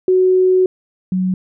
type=tone pair in turn; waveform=sine; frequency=370.8 / 185.4 Hz; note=F#4 / F#3; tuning=+4 / +4 cents; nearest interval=octave; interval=1200 cents; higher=first; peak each=-9 / -14 dBFS; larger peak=first; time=0.08-0.66 / 1.12-1.34 s; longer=first; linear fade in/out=2 ms; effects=none